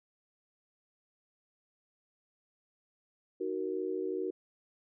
sine chord, D# minor, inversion none, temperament just, 311.1 / 373.4 / 466.7 Hz, D#4 / F#4 / A#4, 0 / +16 / +2 cents, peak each -39 / -34 / -38 dBFS, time 3.4-4.31 s, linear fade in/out 10 ms, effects none

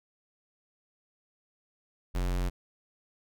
square tone, 44.92 Hz, F1, 50 cents sharp, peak -28 dBFS, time 2.14-2.5 s, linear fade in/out 20 ms, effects none

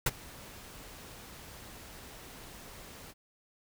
pink noise with ADSR envelope, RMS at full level -25 dBFS, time 0.06-3.14 s, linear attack 6 ms, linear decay 32 ms, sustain -24 dB, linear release 40 ms, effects none

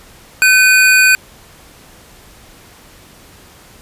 square tone pair together, 1524.8 / 2468 Hz, G6 / D#7, -48 / -15 cents, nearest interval minor sixth, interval 833 cents, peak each -10 dBFS, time 0.42-1.15 s, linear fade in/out 0 ms, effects pink hiss -42 dBFS RMS until 3.81 s + resampled to 32000 Hz

